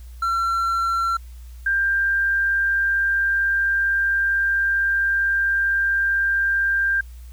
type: tone pair in turn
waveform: triangle / sine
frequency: 1357 / 1588.9 Hz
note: E6 / G6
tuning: +50 / +23 cents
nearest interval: minor third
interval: 273 cents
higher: second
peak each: -17 dBFS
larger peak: neither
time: 0.22-1.17 / 1.66-7.01 s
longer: second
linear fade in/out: 5 ms
effects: added 60 Hz sine -36 dBFS peak until 7.32 s + white hiss -55 dBFS RMS until 7.32 s